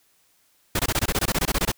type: noise bursts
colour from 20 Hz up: pink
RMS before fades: -22 dBFS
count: 15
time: 0.75-1.718 s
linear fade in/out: 5 ms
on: 44 ms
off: 22 ms
effects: white hiss -63 dBFS RMS until 1.77 s